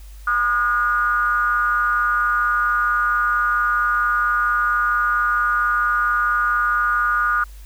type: ring-modulated tone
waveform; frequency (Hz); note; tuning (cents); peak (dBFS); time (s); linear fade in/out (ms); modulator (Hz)
triangle; 112.2; A2; +34; -11; 0.27-7.44; 5; 1330
effects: added 50 Hz sine -36 dBFS peak until 7.65 s + white hiss -51 dBFS RMS until 7.65 s